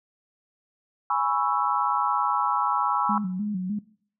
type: chord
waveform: sine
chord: C# minor seventh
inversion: second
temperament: equal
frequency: 830.6 / 987.8 / 1108.7 / 1318.5 Hz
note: G#5 / B5 / C#6 / E6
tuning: 0 / 0 / 0 / 0 cents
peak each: -27 dBFS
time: 1.1-3.18 s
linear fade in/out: 2 ms
type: tone with vibrato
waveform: sine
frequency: 196 Hz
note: G3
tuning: in tune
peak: -25 dBFS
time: 3.09-3.79 s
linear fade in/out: 5 ms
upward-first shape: square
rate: 3.3 Hz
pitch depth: 110 cents each way
effects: noise-tail reverb RT60 0.5 s tail -18 dB re dry